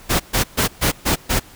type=noise bursts; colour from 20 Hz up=pink; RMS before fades=-17 dBFS; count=6; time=0.09-1.4 s; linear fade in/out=20 ms; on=110 ms; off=130 ms; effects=pink hiss -44 dBFS RMS until 1.55 s